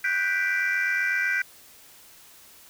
sine chord, G major seventh, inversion third, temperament equal, 1480 / 1568 / 1975.5 / 2349 Hz, F#6 / G6 / B6 / D7, 0 / 0 / 0 / 0 cents, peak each -28 / -25 / -26 / -28 dBFS, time 0.04-1.42 s, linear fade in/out 5 ms, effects tanh soft clip ceiling -17 dBFS + white hiss -51 dBFS RMS until 2.69 s

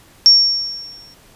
sine tone with exponential decay, 5500 Hz, F8, 27 cents flat, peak -3 dBFS, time 0.26-1.14 s, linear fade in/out 0 ms, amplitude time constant 190 ms, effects pink hiss -48 dBFS RMS until 1.35 s + resampled to 32000 Hz

